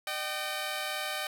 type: tone pair together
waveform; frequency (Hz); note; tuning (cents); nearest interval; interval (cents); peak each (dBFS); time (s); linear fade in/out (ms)
10% pulse; 607 / 769.6; D#5 / G5; -43 / -32; major third; 411; -27; 0.07-1.27; 2
effects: none